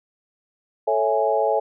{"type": "chord", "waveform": "sine", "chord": "A major seventh", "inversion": "none", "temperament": "equal", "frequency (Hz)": [440, 554.4, 659.3, 830.6], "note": ["A4", "C#5", "E5", "G#5"], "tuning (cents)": [0, 0, 0, 0], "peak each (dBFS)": -23, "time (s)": [0.87, 1.6], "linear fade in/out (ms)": 10, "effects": []}